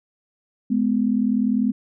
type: tone pair together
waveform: sine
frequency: 211.8 / 251.9 Hz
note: G#3 / B3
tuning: +34 / +34 cents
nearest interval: minor third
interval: 300 cents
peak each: -20 dBFS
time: 0.7-1.72 s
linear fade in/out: 10 ms
effects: none